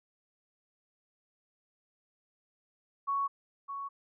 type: tone with echo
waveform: sine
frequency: 1113 Hz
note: C#6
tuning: 7 cents sharp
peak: -28 dBFS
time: 3.07-3.28 s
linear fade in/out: 20 ms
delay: 610 ms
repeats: 1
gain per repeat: -8 dB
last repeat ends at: 3.89 s
effects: none